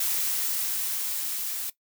blue noise with level ramp, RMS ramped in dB -26 to -32 dBFS, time 0-1.7 s, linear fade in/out 5 ms, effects noise-tail reverb RT60 0.1 s tail -17 dB re dry

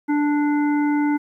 harmonic tone, 293.7 Hz, D4, in tune, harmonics 1 / 3 / 5 / 7, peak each -17 / -27 / -33 / -34 dBFS, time 0.08-1.18 s, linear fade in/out 20 ms, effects 10-bit

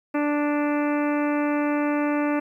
harmonic tone, 293.7 Hz, D4, in tune, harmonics 1 / 2 / 3 / 4 / 5 / 6 / 7 / 8 / 9, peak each -22 / -28 / -32 / -34 / -36 / -38 / -39 / -40 / -41 dBFS, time 0.14-2.4 s, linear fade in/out 10 ms, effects 10-bit

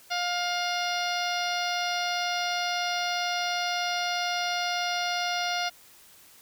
harmonic tone, 707 Hz, F5, 21 cents sharp, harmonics 1 / 2 / 3 / 4 / 5 / 6 / 7 / 8, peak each -30 / -33 / -35 / -36 / -37 / -38 / -38 / -39 dBFS, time 0.1-5.7 s, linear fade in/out 20 ms, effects white hiss -54 dBFS RMS until 6.41 s

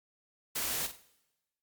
white noise with echo, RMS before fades -34 dBFS, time 0.55-0.87 s, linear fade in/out 10 ms, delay 48 ms, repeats 3, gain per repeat -10 dB, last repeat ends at 1.014 s, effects noise-tail reverb RT60 1.0 s tail -20 dB re dry + Opus 48 kbps

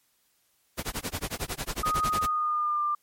pink noise with tremolo, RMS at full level -30 dBFS, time 0.77-2.27 s, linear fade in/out 20 ms, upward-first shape sine, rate 11 Hz, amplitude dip 100%
sine tone with pitch glide, 1244.5 to 1192.4 Hz, D#6 to D6, 0 to +26 cents, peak -24 dBFS, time 1.83-2.95 s, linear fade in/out 5 ms, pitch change -74 cents, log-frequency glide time 2.19-2.83 s
effects white hiss -69 dBFS RMS until 3.02 s + MP3 64 kbps

